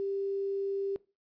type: tone with quantisation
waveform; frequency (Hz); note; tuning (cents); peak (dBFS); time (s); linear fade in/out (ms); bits
sine; 394.2; G4; +10; -30; 0-0.96; 0; 10
effects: noise-tail reverb RT60 0.3 s tail -21 dB re dry + resampled to 11025 Hz